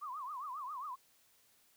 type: tone with vibrato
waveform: sine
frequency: 1108.7 Hz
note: C#6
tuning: in tune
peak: -40 dBFS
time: 0.01-0.96 s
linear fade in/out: 20 ms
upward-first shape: triangle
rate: 7.4 Hz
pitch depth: 240 cents each way
effects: white hiss -69 dBFS RMS until 1.76 s